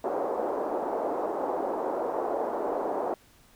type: band-pass noise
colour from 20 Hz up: pink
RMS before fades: -30 dBFS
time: 0.04-3.14 s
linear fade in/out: 2 ms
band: 360 to 890 Hz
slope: 24 dB/octave
effects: pink hiss -59 dBFS RMS until 3.55 s